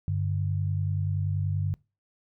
sine tone pair together, 96.7 / 147.12 Hz, G2 / D3, -23 / +3 cents, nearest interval perfect fifth, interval 726 cents, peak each -26 / -30 dBFS, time 0.08-1.74 s, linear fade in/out 0 ms, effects noise-tail reverb RT60 0.3 s tail -24 dB re dry

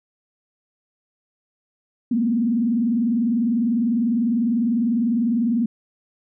sine tone with vibrato, 233.1 Hz, A#3, in tune, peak -17 dBFS, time 2.11-5.66 s, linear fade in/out 5 ms, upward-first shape triangle, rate 20 Hz, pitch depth 180 cents each way, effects none

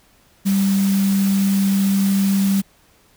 sine tone in noise, 196 Hz, G3, in tune, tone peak -14 dBFS, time 0.45-2.62 s, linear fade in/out 20 ms, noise white, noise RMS -30 dBFS, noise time 0.45-2.62 s, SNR +13 dB, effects pink hiss -55 dBFS RMS until 3.16 s

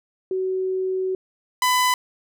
sine / sawtooth tone pair in turn, 375.4 / 1002.2 Hz, F#4 / B5, +25 / +25 cents, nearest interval octave + perfect fourth, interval 1700 cents, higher second, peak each -21 / -13 dBFS, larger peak second, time 0.31-1.15 / 1.62-1.94 s, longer first, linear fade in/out 2 ms, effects none

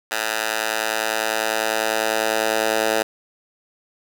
10% pulse tone with high-pass filter sweep, 110 Hz, A2, in tune, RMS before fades -22 dBFS, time 0.11-3.03 s, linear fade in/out 10 ms, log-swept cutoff 1100 to 540 Hz, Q 0.94, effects none

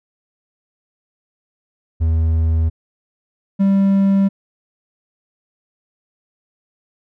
triangle tone pair in turn, 80.8 / 195.99 Hz, E2 / G3, -34 / 0 cents, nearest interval octave + minor third, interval 1534 cents, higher second, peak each -11 / -9 dBFS, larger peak second, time 2-2.7 / 3.59-4.29 s, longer neither, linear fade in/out 20 ms, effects none

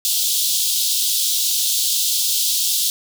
pink high-pass noise, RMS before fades -19 dBFS, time 0.05-2.9 s, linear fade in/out 0 ms, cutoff 3300 Hz, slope 48 dB/octave, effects none

